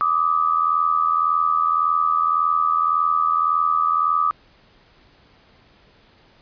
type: tone pair together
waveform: sine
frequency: 1174.7 / 1256.5 Hz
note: D6 / D#6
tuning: 0 / +17 cents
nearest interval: minor second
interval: 117 cents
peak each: -19 dBFS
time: 0.01-4.31 s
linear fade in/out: 0 ms
effects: pink hiss -54 dBFS RMS until 6.41 s + resampled to 11025 Hz